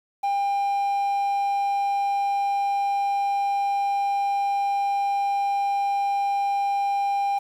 triangle tone with quantisation, 800 Hz, G5, 35 cents sharp, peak -19 dBFS, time 0.23-7.39 s, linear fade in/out 10 ms, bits 8, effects none

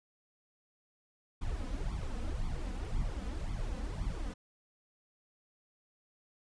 brown noise with flanger, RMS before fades -36 dBFS, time 1.41-4.34 s, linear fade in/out 10 ms, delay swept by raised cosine 0.87 to 4.07 ms, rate 1.9 Hz, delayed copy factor +0.85, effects resampled to 22050 Hz

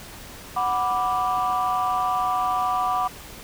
sine chord, B minor, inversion second, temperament equal, 740 / 987.8 / 1174.7 Hz, F#5 / B5 / D6, 0 / 0 / 0 cents, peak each -23 / -26 / -23 dBFS, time 0.56-3.08 s, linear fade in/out 10 ms, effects tanh soft clip ceiling -15 dBFS + pink hiss -41 dBFS RMS until 3.43 s

